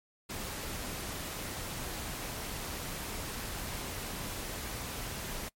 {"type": "noise", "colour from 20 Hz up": "pink", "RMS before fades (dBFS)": -39, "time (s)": [0.29, 5.49], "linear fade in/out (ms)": 10, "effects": ["noise-tail reverb RT60 0.1 s tail -24 dB re dry", "MP3 64 kbps"]}